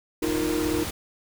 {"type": "chord", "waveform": "triangle", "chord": "Eb suspended second", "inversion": "none", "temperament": "equal", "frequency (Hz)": [311.1, 349.2, 466.2], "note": ["Eb4", "F4", "Bb4"], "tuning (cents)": [0, 0, 0], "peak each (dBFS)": [-24, -27, -29], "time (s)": [0.22, 0.84], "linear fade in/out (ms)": 5}
{"type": "noise", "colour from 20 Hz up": "pink", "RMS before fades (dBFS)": -32, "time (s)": [0.22, 0.91], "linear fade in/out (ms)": 10}
{"effects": []}